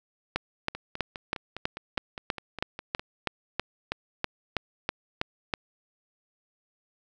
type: two click trains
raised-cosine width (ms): 0.3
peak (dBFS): -10 / -20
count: 17 / 12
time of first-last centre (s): 0.36-5.538 / 0.75-2.995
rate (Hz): 3.09 / 4.9
effects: none